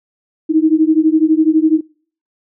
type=beating tone pair; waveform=sine; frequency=310 / 322 Hz; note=D#4 / E4; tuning=-6 / -41 cents; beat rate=12 Hz; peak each=-12 dBFS; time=0.49-1.81 s; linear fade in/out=20 ms; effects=noise-tail reverb RT60 0.5 s tail -26 dB re dry